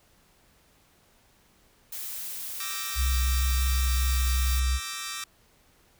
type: noise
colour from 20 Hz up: blue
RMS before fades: -36 dBFS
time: 1.92-4.6 s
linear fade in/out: 5 ms
type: chord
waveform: 10% pulse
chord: E half-diminished seventh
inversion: third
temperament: equal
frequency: 1174.7 / 1318.5 / 1568 / 1864.7 Hz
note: D6 / E6 / G6 / Bb6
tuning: 0 / 0 / 0 / 0 cents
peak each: -29 / -31 / -34 / -29 dBFS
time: 2.6-5.24 s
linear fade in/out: 2 ms
type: tone with vibrato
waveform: sine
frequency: 63.7 Hz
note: C2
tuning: 46 cents flat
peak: -22 dBFS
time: 2.95-4.8 s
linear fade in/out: 50 ms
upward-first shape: sine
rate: 2.8 Hz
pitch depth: 13 cents each way
effects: pink hiss -62 dBFS RMS until 5.99 s